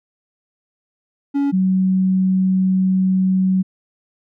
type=tone pair in turn; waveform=triangle / sine; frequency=281.3 / 187.75 Hz; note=C#4 / F#3; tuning=+26 / +26 cents; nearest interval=perfect fifth; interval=700 cents; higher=first; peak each=-13 dBFS; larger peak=neither; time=1.34-1.52 / 1.52-3.63 s; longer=second; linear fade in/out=20 ms; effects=none